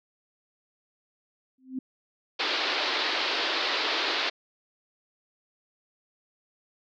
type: tone with exponential growth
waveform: sine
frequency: 260 Hz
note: C4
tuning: 11 cents flat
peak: -26 dBFS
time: 1.58-1.79 s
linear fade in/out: 5 ms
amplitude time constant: 44 ms
type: band-pass noise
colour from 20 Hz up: white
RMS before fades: -28 dBFS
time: 2.39-4.3 s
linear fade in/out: 10 ms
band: 290 to 4600 Hz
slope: 48 dB/octave
effects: none